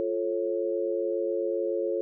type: chord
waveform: sine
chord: F augmented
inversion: none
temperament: just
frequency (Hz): 349.2 / 436.5 / 545.7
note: F4 / A4 / C#5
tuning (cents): 0 / -14 / -27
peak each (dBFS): -30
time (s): 0-2.01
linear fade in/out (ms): 0
effects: none